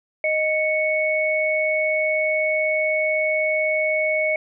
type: tone pair together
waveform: sine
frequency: 621.8 / 2216 Hz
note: D#5 / C#7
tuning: -1 / -1 cents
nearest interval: octave + minor seventh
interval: 2200 cents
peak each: -21 dBFS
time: 0.24-4.36 s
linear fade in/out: 2 ms
effects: none